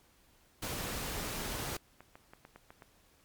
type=noise; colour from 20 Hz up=pink; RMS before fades=-38 dBFS; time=0.62-1.77 s; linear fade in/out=5 ms
type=clicks; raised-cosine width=0.5 ms; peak=-35 dBFS; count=9; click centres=1.434 / 1.725 / 2.006 / 2.155 / 2.335 / 2.451 / 2.56 / 2.705 / 2.822 s
effects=pink hiss -66 dBFS RMS until 3.24 s + MP3 96 kbps